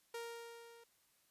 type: tone with level ramp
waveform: sawtooth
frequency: 466.2 Hz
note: A#4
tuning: in tune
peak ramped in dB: -38 to -55 dBFS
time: 0.14-0.84 s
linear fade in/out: 5 ms
effects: white hiss -74 dBFS RMS until 1.3 s + resampled to 32000 Hz